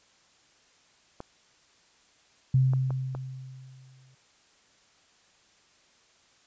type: clicks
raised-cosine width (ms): 1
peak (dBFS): -24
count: 4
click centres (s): 1.204 / 2.735 / 2.906 / 3.15
type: tone with exponential decay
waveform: sine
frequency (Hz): 130.81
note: C3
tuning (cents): 0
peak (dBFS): -17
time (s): 2.54-4.15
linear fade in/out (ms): 5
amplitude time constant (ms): 350
effects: white hiss -62 dBFS RMS until 6.46 s + resampled to 16000 Hz